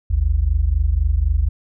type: tone pair together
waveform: sine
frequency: 52.57 / 76.5 Hz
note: G#1 / D#2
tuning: +22 / -29 cents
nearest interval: tritone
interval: 649 cents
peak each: -17 dBFS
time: 0.1-1.49 s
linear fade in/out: 10 ms
effects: none

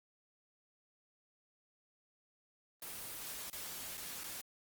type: noise with dropouts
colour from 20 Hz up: white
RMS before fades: -45 dBFS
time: 2.82-4.41 s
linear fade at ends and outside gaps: 2 ms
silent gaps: 3.5-3.529 / 3.972-3.977 / 4.236-4.24 s
effects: Opus 24 kbps

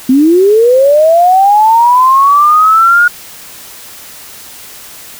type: linear sweep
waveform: sine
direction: up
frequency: 248.9 to 1444 Hz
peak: -3 dBFS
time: 0.09-3.08 s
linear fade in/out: 5 ms
effects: white hiss -31 dBFS RMS until 5.19 s

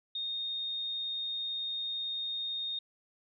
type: tone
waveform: sine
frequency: 3691 Hz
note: A#7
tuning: 18 cents flat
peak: -33 dBFS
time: 0.15-2.79 s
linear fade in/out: 5 ms
effects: none

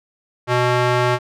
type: tone with band-pass filter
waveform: square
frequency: 123.47 Hz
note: B2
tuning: in tune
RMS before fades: -17 dBFS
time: 0.47-1.19 s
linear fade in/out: 50 ms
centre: 1100 Hz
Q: 0.6
effects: none

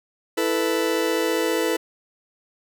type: chord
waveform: 40% pulse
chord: E suspended fourth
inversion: none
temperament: just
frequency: 329.6 / 439.5 / 494.4 Hz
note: E4 / A4 / B4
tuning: 0 / -2 / +2 cents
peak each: -24 dBFS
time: 0.37-1.77 s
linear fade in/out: 10 ms
effects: none

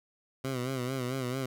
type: tone with vibrato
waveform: 15% pulse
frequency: 128.6 Hz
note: C3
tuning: 30 cents flat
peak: -25 dBFS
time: 0.44-1.46 s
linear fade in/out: 5 ms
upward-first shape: sine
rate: 4.5 Hz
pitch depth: 84 cents each way
effects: none

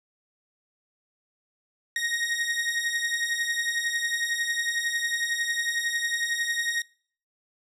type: beating tone pair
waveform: sawtooth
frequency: 1864.7 / 1875.7 Hz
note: A#6 / A#6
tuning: 0 / +10 cents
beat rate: 11 Hz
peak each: -27 / -24 dBFS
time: 1.96-6.82 s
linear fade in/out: 2 ms
effects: noise-tail reverb RT60 0.5 s tail -24 dB re dry + low-pass 10000 Hz 12 dB/octave

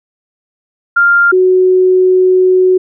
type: tone pair in turn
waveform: sine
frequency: 1396.9 / 370 Hz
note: F6 / F#4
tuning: 0 / 0 cents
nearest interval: octave + major seventh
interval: 2300 cents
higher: first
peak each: -5 dBFS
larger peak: neither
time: 0.96-1.32 / 1.32-2.78 s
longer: second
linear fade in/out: 10 ms
effects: none

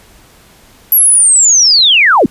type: linear sweep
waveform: sine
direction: down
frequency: 11800 to 175.3 Hz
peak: -4 dBFS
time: 0.92-2.26 s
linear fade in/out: 2 ms
effects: pink hiss -43 dBFS RMS until 2.3 s + resampled to 32000 Hz

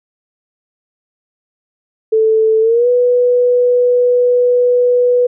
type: tone with pitch glide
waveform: sine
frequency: 440.6 to 491.7 Hz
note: A4 to B4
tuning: +2 to -8 cents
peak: -8 dBFS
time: 2.12-5.27 s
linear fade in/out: 10 ms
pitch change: +190 cents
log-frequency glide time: 2.61-2.88 s
effects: none

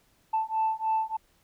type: beating tone pair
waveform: sine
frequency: 880 / 883.3 Hz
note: A5 / A5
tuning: 0 / +6 cents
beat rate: 3.3 Hz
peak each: -27 dBFS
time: 0.33-1.17 s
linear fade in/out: 10 ms
effects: tanh soft clip ceiling -19 dBFS + pink hiss -66 dBFS RMS until 1.43 s

